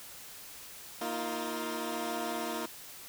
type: chord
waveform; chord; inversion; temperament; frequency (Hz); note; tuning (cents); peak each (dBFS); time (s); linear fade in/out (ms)
15% pulse; Bb suspended fourth; none; equal with one note detuned; 233.1 / 315.7 / 349.2; Bb3 / Eb4 / F4; 0 / +25 / 0; -32; 1.01-2.66; 5
effects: white hiss -48 dBFS RMS until 3.08 s